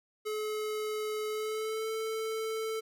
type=tone with pitch glide; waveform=square; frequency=428.2 to 442 Hz; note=A4 to A4; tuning=-47 to +8 cents; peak=-33 dBFS; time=0.25-2.81 s; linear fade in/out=20 ms; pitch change=+55 cents; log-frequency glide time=1.28-1.89 s; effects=none